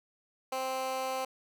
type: tone with high-pass filter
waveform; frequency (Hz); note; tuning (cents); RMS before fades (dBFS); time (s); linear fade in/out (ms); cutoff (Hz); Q
15% pulse; 261.6; C4; 0; -34; 0.52-1.25; 5; 590; 1.4
effects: none